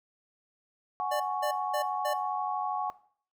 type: chord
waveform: sine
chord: F# suspended second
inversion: none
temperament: just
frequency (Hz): 740 / 832.5 / 1110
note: F#5 / G#5 / C#6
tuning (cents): 0 / +4 / +2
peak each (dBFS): -33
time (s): 1-2.9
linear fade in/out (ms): 0
type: tone bursts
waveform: square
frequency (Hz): 594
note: D5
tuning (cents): +20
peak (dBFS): -30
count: 4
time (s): 1.11-2.138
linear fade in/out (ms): 10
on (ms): 92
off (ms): 220
effects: noise-tail reverb RT60 0.5 s tail -18 dB re dry